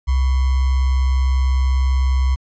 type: tone with sample-and-hold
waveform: sine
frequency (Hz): 65.41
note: C2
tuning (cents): 0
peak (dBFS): -13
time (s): 0.07-2.36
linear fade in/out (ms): 20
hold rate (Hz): 1050
effects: resampled to 16000 Hz